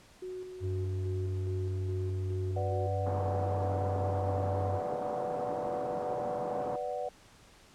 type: tone with tremolo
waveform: sine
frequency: 368.7 Hz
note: F#4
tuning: 6 cents flat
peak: -37 dBFS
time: 0.22-2.87 s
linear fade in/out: 5 ms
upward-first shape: square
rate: 2.4 Hz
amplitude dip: 40%
type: tone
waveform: triangle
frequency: 95.1 Hz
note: F#2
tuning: 48 cents sharp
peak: -29 dBFS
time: 0.6-4.81 s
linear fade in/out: 50 ms
type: chord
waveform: sine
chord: B minor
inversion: none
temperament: equal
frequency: 493.9 / 587.3 / 740 Hz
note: B4 / D5 / F#5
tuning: 0 / 0 / 0 cents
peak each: -37 dBFS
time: 2.56-7.09 s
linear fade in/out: 5 ms
type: band-pass noise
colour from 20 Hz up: white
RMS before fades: -40 dBFS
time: 3.06-6.76 s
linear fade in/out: 2 ms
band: 110 to 940 Hz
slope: 24 dB/octave
effects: pink hiss -58 dBFS RMS until 7.74 s + low-pass 9000 Hz 12 dB/octave